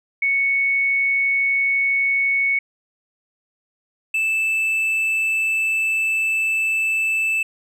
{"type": "tone pair in turn", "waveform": ["sine", "triangle"], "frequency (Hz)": [2217, 2636], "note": ["C#7", "E7"], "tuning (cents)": [0, -1], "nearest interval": "minor third", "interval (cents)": 299, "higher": "second", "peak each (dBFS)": -16, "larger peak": "neither", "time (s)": [[0.22, 2.59], [4.14, 7.43]], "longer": "second", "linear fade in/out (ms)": 5, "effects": []}